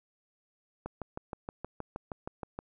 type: click train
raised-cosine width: 1 ms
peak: -23 dBFS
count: 12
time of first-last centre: 0.86-2.59 s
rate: 6.36 Hz
effects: none